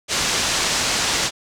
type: low-pass noise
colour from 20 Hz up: white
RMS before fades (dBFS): -21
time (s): 0.08-1.31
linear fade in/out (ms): 50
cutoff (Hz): 7200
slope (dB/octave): 24
effects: none